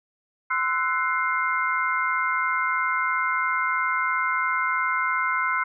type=tone cluster; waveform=sine; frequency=1033 / 1322 / 1485 / 2110 Hz; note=C6 / E6 / F#6 / C7; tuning=-22 / +5 / +6 / +14 cents; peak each=-27 dBFS; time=0.5-5.64 s; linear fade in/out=10 ms; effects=none